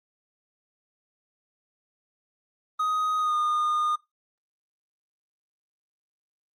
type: tone with pitch glide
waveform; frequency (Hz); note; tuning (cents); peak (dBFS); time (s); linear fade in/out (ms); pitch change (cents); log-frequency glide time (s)
triangle; 1252 to 1221.3; D#6 to D#6; +10 to -33; -21; 2.79-3.96; 10; -43; 3.19-3.35
effects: noise-tail reverb RT60 0.2 s tail -20 dB re dry + Opus 24 kbps